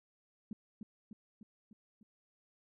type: tone with echo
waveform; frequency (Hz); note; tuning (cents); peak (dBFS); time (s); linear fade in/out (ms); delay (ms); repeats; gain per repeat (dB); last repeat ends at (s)
sine; 213.7; G#3; +50; -38; 0.51-0.53; 2; 300; 5; -4; 2.03
effects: none